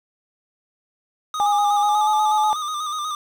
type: tone with vibrato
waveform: square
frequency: 1219 Hz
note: D#6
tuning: 36 cents flat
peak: -24 dBFS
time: 1.34-3.15 s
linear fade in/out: 2 ms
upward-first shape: square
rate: 8.2 Hz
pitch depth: 43 cents each way
type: tone with pitch glide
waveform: sine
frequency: 823 to 853.5 Hz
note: G#5 to G#5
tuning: -16 to +47 cents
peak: -16 dBFS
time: 1.4-2.53 s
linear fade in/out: 0 ms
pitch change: +63 cents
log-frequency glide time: 1.8-2.07 s
effects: low-pass 8000 Hz 12 dB/octave + 7-bit